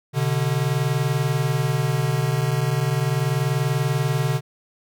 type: tone pair together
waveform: square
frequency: 127.2 / 147.56 Hz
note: C3 / D3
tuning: -48 / +9 cents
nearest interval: minor third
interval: 257 cents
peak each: -23 dBFS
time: 0.13-4.41 s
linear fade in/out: 50 ms
effects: none